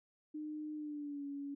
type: tone with pitch glide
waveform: sine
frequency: 304.2 to 282.2 Hz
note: D#4 to C#4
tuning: -39 to +31 cents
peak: -40 dBFS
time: 0.34-1.55 s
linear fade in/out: 10 ms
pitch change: -130 cents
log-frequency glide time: 0.75-1.25 s
effects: none